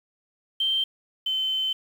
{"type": "tone pair in turn", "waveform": "sine", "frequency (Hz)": [3136, 3070], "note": ["G7", "G7"], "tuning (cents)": [0, -37], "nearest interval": "unison", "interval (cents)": 37, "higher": "first", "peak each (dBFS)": [-21, -23], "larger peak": "first", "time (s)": [[0.6, 0.84], [1.26, 1.73]], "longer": "second", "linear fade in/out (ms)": 5, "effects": ["8-bit"]}